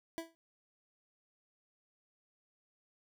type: tone with exponential decay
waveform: 25% pulse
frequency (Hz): 329.5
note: E4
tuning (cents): -1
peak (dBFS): -31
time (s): 0.18-0.35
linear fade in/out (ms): 0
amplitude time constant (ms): 35
effects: none